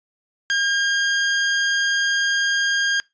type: tone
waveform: sawtooth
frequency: 1614 Hz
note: G#6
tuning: 50 cents flat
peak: -14 dBFS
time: 0.5-3 s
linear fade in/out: 0 ms
effects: noise-tail reverb RT60 0.2 s tail -24 dB re dry + resampled to 16000 Hz